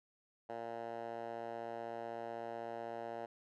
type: tone with band-pass filter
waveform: 10% pulse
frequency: 116 Hz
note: A#2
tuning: 8 cents flat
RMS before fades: -44 dBFS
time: 0.49-3.26 s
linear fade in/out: 5 ms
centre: 730 Hz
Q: 1.8
effects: none